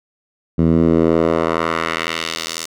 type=tone with band-pass filter sweep; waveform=10% pulse; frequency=82 Hz; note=E2; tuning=9 cents flat; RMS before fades=-17 dBFS; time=0.58-2.66 s; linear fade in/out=10 ms; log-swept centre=170 to 6800 Hz; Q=1.1; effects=none